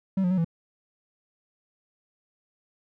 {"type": "tone with pitch steps", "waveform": "triangle", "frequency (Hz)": [191.9, 179, 187.2, 166], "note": ["G3", "F3", "F#3", "E3"], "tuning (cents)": [-37, 43, 20, 12], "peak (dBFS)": -19, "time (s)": [0.17, 0.446], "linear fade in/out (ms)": 5, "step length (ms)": 69, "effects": []}